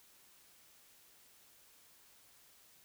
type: silence
effects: white hiss -64 dBFS RMS until 2.84 s